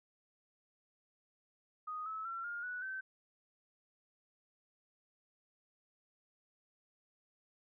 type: tone with pitch steps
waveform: sine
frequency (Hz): 1244.5 / 1298.8 / 1355.6 / 1414.8 / 1476.6 / 1541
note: D#6 / E6 / E6 / F6 / F#6 / G6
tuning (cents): 0 / -26 / +48 / +22 / -4 / -30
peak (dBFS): -39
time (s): 1.87-3.01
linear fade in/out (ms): 10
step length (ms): 190
effects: none